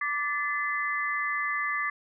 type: tone cluster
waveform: sine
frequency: 1167 / 1746 / 2029 Hz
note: D6 / A6 / B6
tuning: -11 / -14 / +46 cents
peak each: -31 dBFS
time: 0.01-1.9 s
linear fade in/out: 5 ms
effects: none